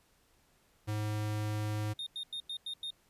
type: tone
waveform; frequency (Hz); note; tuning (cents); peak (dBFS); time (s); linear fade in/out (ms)
square; 106.2; G#2; +39; -33; 0.87-1.94; 20
type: tone bursts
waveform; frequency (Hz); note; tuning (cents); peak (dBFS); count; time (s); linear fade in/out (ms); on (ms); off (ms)
triangle; 3675; A#7; -25; -35; 6; 1.99-2.905; 2; 75; 93
effects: pink hiss -69 dBFS RMS until 3.09 s + resampled to 32000 Hz